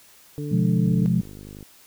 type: harmonic tone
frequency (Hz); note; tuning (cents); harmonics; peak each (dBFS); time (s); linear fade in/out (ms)
146.83; D3; 0; 1 / 2 / 3; -29 / -32 / -35; 0.38-1.06; 0
type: chord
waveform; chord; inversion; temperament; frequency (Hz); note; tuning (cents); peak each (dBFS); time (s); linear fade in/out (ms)
sine; F diminished; second; just; 125.72 / 174.61 / 209.5; Cb3 / F3 / Ab3; +31 / 0 / +15; -23 / -20 / -24; 0.51-1.21; 10
type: click train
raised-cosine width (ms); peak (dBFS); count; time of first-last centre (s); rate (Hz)
3; -28; 40; 0.86-1.628; 50.8
effects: white hiss -52 dBFS RMS until 1.86 s